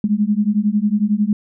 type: beating tone pair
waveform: sine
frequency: 203.3 / 214.3 Hz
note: G#3 / A3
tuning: -37 / -45 cents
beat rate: 11 Hz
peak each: -17 dBFS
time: 0.04-1.33 s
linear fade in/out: 2 ms
effects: none